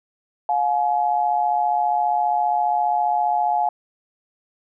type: tone pair together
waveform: sine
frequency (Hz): 713.1 / 848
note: F5 / G#5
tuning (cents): +36 / +36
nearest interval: minor third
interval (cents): 300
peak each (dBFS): -20 / -20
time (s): 0.49-3.69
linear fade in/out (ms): 2
effects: none